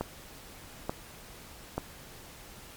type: click train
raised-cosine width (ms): 1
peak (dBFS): -16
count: 3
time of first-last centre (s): 0.01-1.78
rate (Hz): 1.13
effects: pink hiss -49 dBFS RMS until 2.76 s + MP3 96 kbps